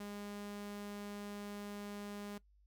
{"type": "tone", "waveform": "sawtooth", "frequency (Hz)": 204.6, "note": "G#3", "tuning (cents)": -26, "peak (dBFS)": -40, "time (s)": [0, 2.38], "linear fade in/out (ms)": 5, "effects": ["noise-tail reverb RT60 0.1 s tail -19 dB re dry", "added 50 Hz sine -65 dBFS peak until 2.66 s"]}